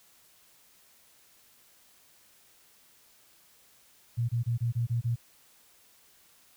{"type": "tone bursts", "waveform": "sine", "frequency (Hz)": 118.1, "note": "A#2", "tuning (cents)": 23, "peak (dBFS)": -25, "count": 7, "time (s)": [4.17, 5.16], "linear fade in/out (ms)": 20, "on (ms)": 120, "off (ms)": 25, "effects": ["white hiss -61 dBFS RMS until 6.56 s"]}